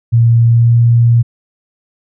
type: tone with pitch glide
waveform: sine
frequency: 116.54 to 117.83 Hz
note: A#2 to A#2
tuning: 0 to +19 cents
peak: -5 dBFS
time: 0.12-1.23 s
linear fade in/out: 20 ms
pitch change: +19 cents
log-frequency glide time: 0.46-0.74 s
effects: none

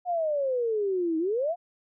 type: exponential two-way sweep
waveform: sine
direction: down then up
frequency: 731 to 313.5 to 731 Hz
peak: -24 dBFS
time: 0.05-1.56 s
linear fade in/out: 50 ms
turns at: 1.18 s
effects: none

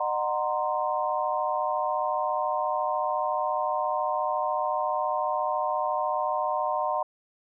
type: chord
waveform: sine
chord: C half-diminished seventh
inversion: first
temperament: equal with one note detuned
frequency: 608.4 / 740 / 932.3 / 1046.5 Hz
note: Eb5 / Gb5 / Bb5 / C6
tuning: -39 / 0 / 0 / 0 cents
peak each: -30 dBFS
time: 0-7.03 s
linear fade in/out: 5 ms
effects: none

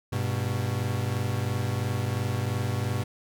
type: tone pair together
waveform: 40% pulse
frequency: 100.57 / 123.47 Hz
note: G2 / B2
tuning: +45 / 0 cents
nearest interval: major third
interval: 355 cents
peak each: -28 dBFS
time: 0.12-3.04 s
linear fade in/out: 10 ms
effects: none

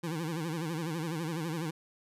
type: tone with vibrato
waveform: 25% pulse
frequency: 162.6 Hz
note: E3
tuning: 23 cents flat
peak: -29 dBFS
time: 0.03-1.71 s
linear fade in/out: 10 ms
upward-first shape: sine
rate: 12 Hz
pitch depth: 120 cents each way
effects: resampled to 32000 Hz

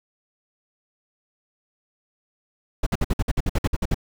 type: noise bursts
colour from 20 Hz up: brown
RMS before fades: -20 dBFS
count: 13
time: 2.83-3.945 s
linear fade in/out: 5 ms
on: 35 ms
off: 55 ms
effects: none

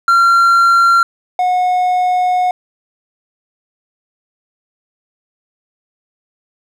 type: tone pair in turn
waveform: triangle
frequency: 1374 / 727.9 Hz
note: F6 / F#5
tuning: -29 / -29 cents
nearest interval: major seventh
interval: 1100 cents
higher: first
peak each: -5 / -9 dBFS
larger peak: first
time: 0.08-1.03 / 1.39-2.51 s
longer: second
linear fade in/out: 2 ms
effects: none

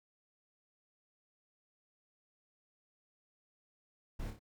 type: noise with echo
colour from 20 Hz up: brown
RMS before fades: -41 dBFS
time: 4.19-4.31 s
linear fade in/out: 10 ms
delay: 28 ms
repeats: 3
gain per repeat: -5 dB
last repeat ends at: 4.394 s
effects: none

